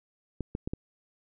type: clicks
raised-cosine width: 3 ms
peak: -19 dBFS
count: 4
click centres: 0.407 / 0.551 / 0.675 / 0.735 s
effects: none